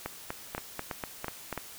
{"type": "two click trains", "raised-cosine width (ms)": 0.5, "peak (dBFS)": [-18, -18], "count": [7, 4], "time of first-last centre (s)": [[0.06, 1.527], [0.58, 1.577]], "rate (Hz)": [4.09, 3.01], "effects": ["white hiss -47 dBFS RMS until 1.78 s"]}